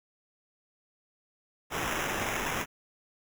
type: noise with sample-and-hold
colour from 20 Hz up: white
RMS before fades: -32 dBFS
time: 1.7-2.66 s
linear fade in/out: 50 ms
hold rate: 4410 Hz
effects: none